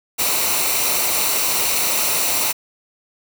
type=noise with comb filter; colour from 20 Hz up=white; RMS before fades=-19 dBFS; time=0.18-2.53 s; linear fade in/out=20 ms; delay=0.6 ms; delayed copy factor=-0.55; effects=none